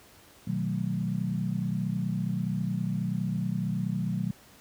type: chord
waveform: sine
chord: B dominant seventh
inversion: none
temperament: equal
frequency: 123.47 / 155.56 / 185 / 220 Hz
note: B2 / D#3 / F#3 / A3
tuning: 0 / 0 / 0 / 0 cents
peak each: -33 / -33 / -30 / -36 dBFS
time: 0.47-4.31 s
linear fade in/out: 5 ms
effects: pink hiss -55 dBFS RMS until 4.6 s + high-pass 60 Hz 12 dB/octave